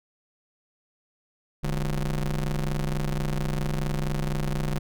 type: ring-modulated tone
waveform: 35% pulse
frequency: 63.6 Hz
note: C2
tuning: 48 cents flat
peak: -20 dBFS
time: 1.63-4.79 s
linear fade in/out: 10 ms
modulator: 83.2 Hz
effects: none